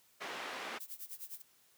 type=band-pass noise; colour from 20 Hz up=white; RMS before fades=-43 dBFS; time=0.2-0.79 s; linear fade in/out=20 ms; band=320 to 2200 Hz; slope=12 dB/octave
type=noise with tremolo; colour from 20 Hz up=violet; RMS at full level=-44 dBFS; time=0.8-1.42 s; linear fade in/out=5 ms; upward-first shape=sine; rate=9.8 Hz; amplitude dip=90%
effects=white hiss -68 dBFS RMS until 1.77 s + high-pass 80 Hz 12 dB/octave